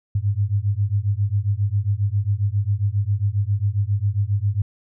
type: beating tone pair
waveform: sine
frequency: 98 / 105.4 Hz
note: G2 / G#2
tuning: 0 / +26 cents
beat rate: 7.4 Hz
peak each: -21 dBFS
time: 0.15-4.62 s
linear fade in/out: 5 ms
effects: none